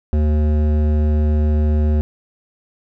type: tone with hard clipping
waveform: triangle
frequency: 75.6 Hz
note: D#2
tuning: 49 cents flat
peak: -15 dBFS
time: 0.13-2.01 s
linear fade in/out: 0 ms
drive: 17 dB
effects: none